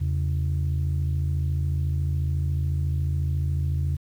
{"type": "tone pair together", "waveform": "sine", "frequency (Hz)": [82.41, 136.45], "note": ["E2", "C#3"], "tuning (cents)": [0, -27], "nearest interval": "major sixth", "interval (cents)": 873, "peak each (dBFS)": [-22, -25], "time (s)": [0, 3.97], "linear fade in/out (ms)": 20, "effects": ["tanh soft clip ceiling -18 dBFS", "9-bit"]}